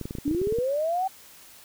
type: clicks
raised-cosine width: 3 ms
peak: -20 dBFS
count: 12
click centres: 0.013 / 0.055 / 0.109 / 0.152 / 0.185 / 0.279 / 0.312 / 0.348 / 0.416 / 0.472 / 0.524 / 0.586 s
type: linear sweep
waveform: sine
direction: up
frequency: 274.7 to 778 Hz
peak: -23 dBFS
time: 0.25-1.08 s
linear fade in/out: 10 ms
effects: white hiss -50 dBFS RMS until 1.64 s